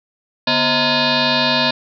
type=tone with frequency modulation; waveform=sine; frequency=1700 Hz; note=G#6; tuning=40 cents sharp; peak=-13 dBFS; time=0.47-1.71 s; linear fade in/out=5 ms; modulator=389 Hz; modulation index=7.1; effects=none